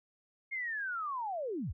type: linear sweep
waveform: sine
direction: down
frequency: 2159 to 43.88 Hz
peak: -34 dBFS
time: 0.51-1.73 s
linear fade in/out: 20 ms
effects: none